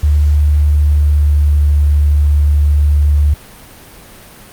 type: tone with pitch glide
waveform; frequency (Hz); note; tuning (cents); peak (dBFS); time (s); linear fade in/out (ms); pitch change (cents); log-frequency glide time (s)
sine; 74 to 73.28; D2 to D2; +14 to -3; -7; 0.03-3.34; 5; -17; 0.71-1.71
effects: pink hiss -37 dBFS RMS until 4.52 s + Opus 48 kbps